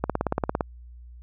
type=click train; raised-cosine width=1 ms; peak=-9 dBFS; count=11; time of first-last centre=0.04-0.608 s; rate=17.6 Hz; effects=added 60 Hz sine -42 dBFS peak until 1.22 s